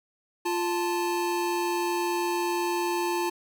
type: tone pair together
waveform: square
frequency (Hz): 349.2 / 879.3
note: F4 / A5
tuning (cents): 0 / -1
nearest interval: octave + major third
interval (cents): 1599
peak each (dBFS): -28 / -30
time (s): 0.45-3.3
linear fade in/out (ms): 10
effects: none